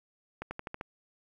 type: accelerating click train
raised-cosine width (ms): 0.5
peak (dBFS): -22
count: 6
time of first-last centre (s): 0.42-0.811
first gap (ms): 90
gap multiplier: 0.93
effects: 10-bit